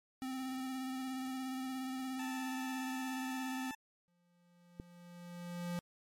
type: tone with vibrato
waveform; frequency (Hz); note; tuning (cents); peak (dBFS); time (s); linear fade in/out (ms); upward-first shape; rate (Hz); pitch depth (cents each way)
square; 260.7; C4; -6; -39; 0.22-3.71; 0; sine; 17; 22
type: tone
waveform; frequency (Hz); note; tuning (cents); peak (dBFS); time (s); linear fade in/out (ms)
20% pulse; 880; A5; 0; -39; 2.19-3.75; 5
type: tone with exponential growth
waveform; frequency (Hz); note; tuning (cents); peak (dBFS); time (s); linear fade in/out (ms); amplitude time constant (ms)
square; 174.61; F3; 0; -36; 4.08-5.79; 0; 370
type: click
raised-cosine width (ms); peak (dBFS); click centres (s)
3; -30; 4.799
effects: MP3 64 kbps